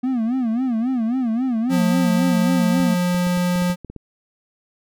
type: tone with vibrato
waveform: triangle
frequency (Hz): 241.2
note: B3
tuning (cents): -41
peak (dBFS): -16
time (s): 0.03-2.95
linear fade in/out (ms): 10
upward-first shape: sine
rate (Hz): 3.7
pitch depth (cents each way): 160
type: tone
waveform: square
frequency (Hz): 178.2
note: F3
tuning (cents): +35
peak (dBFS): -18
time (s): 1.69-3.76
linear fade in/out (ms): 50
type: clicks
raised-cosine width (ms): 3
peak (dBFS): -22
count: 10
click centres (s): 2.801 / 3.146 / 3.269 / 3.373 / 3.558 / 3.621 / 3.7 / 3.847 / 3.9 / 3.963
effects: none